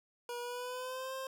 25% pulse tone with pitch glide, 481.5 to 528.1 Hz, B4 to C5, -44 to +16 cents, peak -35 dBFS, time 0.29-1.27 s, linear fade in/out 2 ms, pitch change +160 cents, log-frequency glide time 0.4-1.14 s, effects none

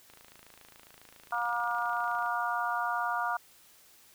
click train, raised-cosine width 0.3 ms, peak -36 dBFS, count 60, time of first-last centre 0.1-2.261 s, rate 27.3 Hz
harmonic tone, 237.8 Hz, A#3, 35 cents sharp, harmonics 3 / 4 / 5 / 6, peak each -34 / -34 / -34 / -34 dBFS, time 1.32-3.37 s, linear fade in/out 5 ms
effects white hiss -59 dBFS RMS until 4.14 s

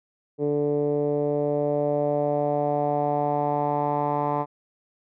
10% pulse tone with low-pass filter sweep, 146.2 Hz, D3, 7 cents flat, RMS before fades -24 dBFS, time 0.38-4.46 s, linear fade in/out 50 ms, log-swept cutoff 420 to 1000 Hz, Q 3.4, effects none

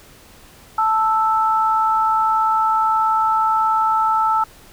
sine tone pair together, 880 / 1318.5 Hz, A5 / E6, 0 / 0 cents, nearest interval perfect fifth, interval 700 cents, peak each -17 dBFS, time 0.78-4.44 s, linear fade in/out 5 ms, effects pink hiss -46 dBFS RMS until 4.72 s

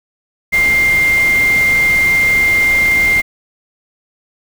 sine tone in noise, 2100 Hz, C7, 6 cents sharp, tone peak -9 dBFS, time 0.52-3.22 s, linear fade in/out 20 ms, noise pink, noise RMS -24 dBFS, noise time 0.52-3.22 s, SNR +12 dB, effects none

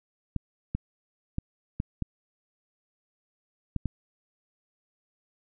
clicks, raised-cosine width 5 ms, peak -16 dBFS, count 7, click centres 0.363 / 0.75 / 1.384 / 1.801 / 2.023 / 3.763 / 3.857 s, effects none

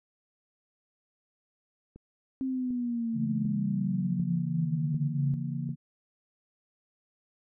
click train, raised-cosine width 3 ms, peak -35 dBFS, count 6, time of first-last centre 1.96-5.691 s, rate 1.34 Hz
sine exponential sweep, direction down, 266.1 to 138.2 Hz, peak -28 dBFS, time 2.41-5.34 s, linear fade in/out 0 ms
sine chord, A# diminished, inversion first, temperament just, 139.85 / 167.82 / 233.1 Hz, C#3 / E3 / A#3, +16 / +31 / 0 cents, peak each -33 / -35 / -37 dBFS, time 3.13-5.76 s, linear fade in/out 50 ms
effects none

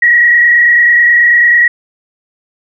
sine tone with frequency modulation, 1910 Hz, A#6, 42 cents sharp, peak -4 dBFS, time 0.02-1.68 s, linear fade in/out 5 ms, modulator 29.2 Hz, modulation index 1.3, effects none

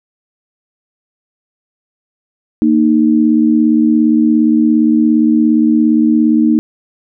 sine tone pair together, 230.9 / 308.2 Hz, A#3 / D#4, -16 / -16 cents, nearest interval perfect fourth, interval 500 cents, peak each -10 dBFS, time 2.62-6.59 s, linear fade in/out 0 ms, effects none

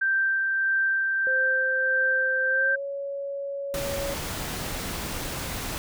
sine tone with tremolo, 1568 Hz, G6, in tune, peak -20 dBFS, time 0.01-2.76 s, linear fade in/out 10 ms, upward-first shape sine, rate 1.6 Hz, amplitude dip 25%
sine tone with pitch glide, 521 to 558.4 Hz, C5 to C#5, -7 to +13 cents, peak -29 dBFS, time 1.27-4.14 s, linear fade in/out 0 ms, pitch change +120 cents, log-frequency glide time 2.49-2.82 s
pink noise, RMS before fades -32 dBFS, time 3.74-5.78 s, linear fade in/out 0 ms
effects none

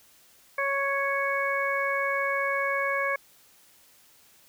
harmonic tone, 554.4 Hz, C#5, in tune, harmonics 1 / 2 / 3 / 4, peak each -30 / -30 / -30 / -30 dBFS, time 0.58-3.16 s, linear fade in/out 5 ms, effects white hiss -58 dBFS RMS until 4.48 s

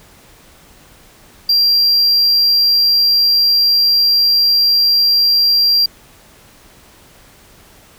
triangle tone, 4746 Hz, D8, 17 cents sharp, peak -8 dBFS, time 1.49-5.86 s, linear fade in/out 5 ms, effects pink hiss -45 dBFS RMS until 7.98 s

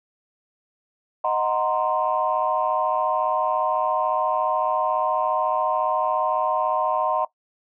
sine chord, C half-diminished seventh, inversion first, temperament equal, 622.3 / 740 / 932.3 / 1046.5 Hz, Eb5 / Gb5 / Bb5 / C6, 0 / 0 / 0 / 0 cents, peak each -25 dBFS, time 1.24-7.25 s, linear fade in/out 5 ms, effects noise-tail reverb RT60 0.1 s tail -17 dB re dry + tanh soft clip ceiling -9 dBFS

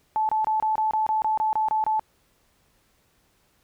sine tone bursts, 869 Hz, A5, 22 cents flat, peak -20 dBFS, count 12, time 0.16-1.995 s, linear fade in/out 0 ms, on 130 ms, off 25 ms, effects pink hiss -65 dBFS RMS until 3.63 s

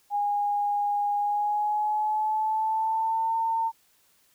sine tone with pitch glide, 820 to 904.6 Hz, G#5 to A5, -22 to +48 cents, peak -23 dBFS, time 0.1-3.72 s, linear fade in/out 50 ms, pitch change +170 cents, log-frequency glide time 1.18-3.34 s, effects white hiss -64 dBFS RMS until 4.34 s

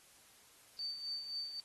sine tone with tremolo, 4574 Hz, D8, 47 cents flat, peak -37 dBFS, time 0.79-1.6 s, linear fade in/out 0 ms, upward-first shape sine, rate 3.8 Hz, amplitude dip 55%, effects white hiss -63 dBFS RMS until 1.64 s + AAC 32 kbps

